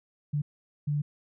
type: tone bursts at uneven times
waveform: sine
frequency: 146.8 Hz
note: D3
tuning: in tune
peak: -25 dBFS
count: 2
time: 0.33-0.42 / 0.87-1.02 s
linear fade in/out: 10 ms
effects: none